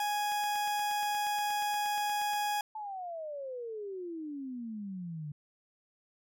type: tone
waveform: 40% pulse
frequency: 830.6 Hz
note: G#5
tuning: in tune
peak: -29 dBFS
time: 0-2.61 s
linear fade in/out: 2 ms
type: click train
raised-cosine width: 0.3 ms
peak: -32 dBFS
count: 18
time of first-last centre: 0.32-2.334 s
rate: 8.44 Hz
type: exponential sweep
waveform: sine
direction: down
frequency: 880 to 144.5 Hz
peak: -37 dBFS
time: 2.75-5.32 s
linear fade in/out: 5 ms
effects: none